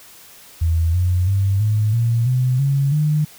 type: tone with pitch steps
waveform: sine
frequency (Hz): 82.41 / 89.87 / 98 / 106.87 / 116.55 / 127.09 / 138.6 / 151.14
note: E2 / F#2 / G2 / A2 / A#2 / C3 / C#3 / D#3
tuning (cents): 0 / -50 / 0 / -50 / 0 / -50 / 0 / -50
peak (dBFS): -14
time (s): 0.61-3.25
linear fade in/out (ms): 10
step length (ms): 330
effects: white hiss -44 dBFS RMS until 3.38 s